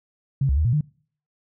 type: tone with pitch steps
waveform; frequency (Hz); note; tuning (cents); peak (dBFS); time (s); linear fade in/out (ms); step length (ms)
sine; 136.6 / 68.2 / 77.1 / 119.2 / 150.3; C#3 / C#2 / D#2 / A#2 / D3; -25 / -28 / -15 / +39 / +40; -17; 0.41-0.81; 5; 80
effects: noise-tail reverb RT60 0.5 s tail -25 dB re dry